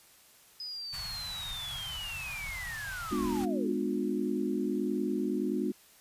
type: linear sweep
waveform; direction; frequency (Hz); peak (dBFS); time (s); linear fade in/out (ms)
sine; down; 5040 to 329.6; -37; 0.6-3.72; 2
type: band-stop noise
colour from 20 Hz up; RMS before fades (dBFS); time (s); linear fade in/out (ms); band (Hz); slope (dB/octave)
pink; -43; 0.92-3.46; 20; 150 to 790; 24
type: chord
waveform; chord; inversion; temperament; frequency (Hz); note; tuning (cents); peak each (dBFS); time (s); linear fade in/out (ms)
sine; G# diminished seventh; none; just; 207.7 / 249.2 / 299 / 358.8; G#3 / B3 / D4 / F4; 0 / +16 / +31 / +47; -34; 3.11-5.72; 10
effects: white hiss -59 dBFS RMS until 6 s + resampled to 32000 Hz